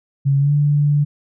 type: tone with pitch glide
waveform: sine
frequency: 138.59 to 146.07 Hz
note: C#3 to D3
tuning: 0 to -9 cents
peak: -12 dBFS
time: 0.25-1.05 s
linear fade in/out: 20 ms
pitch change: +91 cents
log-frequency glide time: 0.38-0.52 s
effects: none